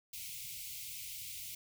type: band-stop noise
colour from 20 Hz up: white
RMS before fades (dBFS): -45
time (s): 0.13-1.55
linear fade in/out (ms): 5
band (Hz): 160 to 2100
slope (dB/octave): 96
effects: none